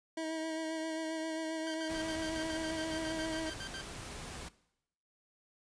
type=tone with vibrato; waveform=25% pulse; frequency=320 Hz; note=D#4; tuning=49 cents sharp; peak=-32 dBFS; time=0.17-3.5 s; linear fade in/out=5 ms; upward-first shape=sine; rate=7.5 Hz; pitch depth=23 cents each way
type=tone bursts; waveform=20% pulse; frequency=1568 Hz; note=G6; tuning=in tune; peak=-37 dBFS; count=16; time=1.67-3.811 s; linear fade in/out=0 ms; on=71 ms; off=67 ms
type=noise; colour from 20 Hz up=pink; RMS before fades=-45 dBFS; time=1.89-4.49 s; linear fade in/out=10 ms
effects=noise-tail reverb RT60 0.8 s tail -19 dB re dry + resampled to 22050 Hz